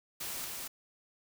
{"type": "noise with echo", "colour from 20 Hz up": "white", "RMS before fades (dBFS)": -39, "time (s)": [0.2, 0.45], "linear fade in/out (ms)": 10, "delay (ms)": 230, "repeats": 1, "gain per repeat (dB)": -2, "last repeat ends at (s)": 0.68, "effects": []}